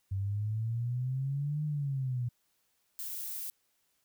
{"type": "exponential two-way sweep", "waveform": "sine", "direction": "up then down", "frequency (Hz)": [95.4, 152.7, 119.4], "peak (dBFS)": -30, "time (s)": [0.11, 2.29], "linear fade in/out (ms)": 10, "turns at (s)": 1.64}
{"type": "noise", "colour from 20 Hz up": "violet", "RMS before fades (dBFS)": -39, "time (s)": [2.99, 3.5], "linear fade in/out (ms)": 0}
{"effects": ["white hiss -75 dBFS RMS until 4.04 s"]}